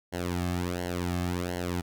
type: tone with flanger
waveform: sawtooth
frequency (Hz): 88.6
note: F2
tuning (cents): +25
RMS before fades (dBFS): -31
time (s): 0.12-1.82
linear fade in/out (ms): 20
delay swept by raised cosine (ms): 0.81 to 2.11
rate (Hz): 1.4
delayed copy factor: -0.85
effects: none